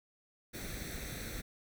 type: noise with comb filter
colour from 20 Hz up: pink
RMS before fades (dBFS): -42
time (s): 0.53-1.42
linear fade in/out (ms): 20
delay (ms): 0.5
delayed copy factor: +0.7
effects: none